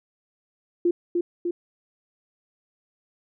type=tone with echo; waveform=sine; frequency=347.8 Hz; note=F4; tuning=7 cents flat; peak=-17 dBFS; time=0.85-0.91 s; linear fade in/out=5 ms; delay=300 ms; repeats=2; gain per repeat=-3 dB; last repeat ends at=1.51 s; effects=none